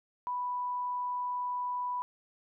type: tone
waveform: sine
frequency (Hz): 987.8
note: B5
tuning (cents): 0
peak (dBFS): -31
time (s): 0.27-2.02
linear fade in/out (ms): 0
effects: none